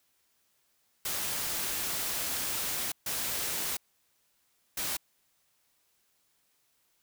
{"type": "noise bursts at uneven times", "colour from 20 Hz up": "white", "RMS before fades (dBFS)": -33, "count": 3, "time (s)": [[1.05, 2.92], [3.06, 3.77], [4.77, 4.97]], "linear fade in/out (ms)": 5, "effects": ["white hiss -72 dBFS RMS until 7.02 s"]}